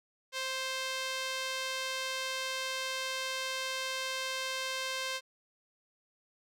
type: tone with band-pass filter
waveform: sawtooth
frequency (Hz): 525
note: C5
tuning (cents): +6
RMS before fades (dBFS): -36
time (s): 0.32-5.21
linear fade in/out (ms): 50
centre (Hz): 3800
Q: 0.74
effects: none